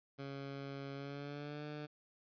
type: tone with pitch glide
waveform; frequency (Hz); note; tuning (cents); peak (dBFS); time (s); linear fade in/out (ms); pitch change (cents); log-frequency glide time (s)
15% pulse; 138.59 to 149.4; C#3 to D3; 0 to +30; -37; 0.18-1.87; 20; +130; 0.94-1.65
effects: resampled to 11025 Hz + 12-bit